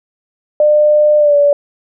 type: tone with pitch glide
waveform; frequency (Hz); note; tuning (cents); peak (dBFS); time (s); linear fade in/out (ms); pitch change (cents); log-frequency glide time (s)
sine; 600 to 576.6; D5 to D5; +37 to -32; -6; 0.6-1.53; 2; -69; 1.18-1.36
effects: none